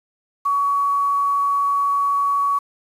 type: tone with quantisation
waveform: sine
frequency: 1127 Hz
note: C#6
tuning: 28 cents sharp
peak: -16 dBFS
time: 0.45-2.59 s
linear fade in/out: 10 ms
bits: 7
effects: resampled to 32000 Hz